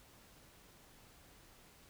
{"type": "silence", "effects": ["pink hiss -62 dBFS RMS until 1.89 s"]}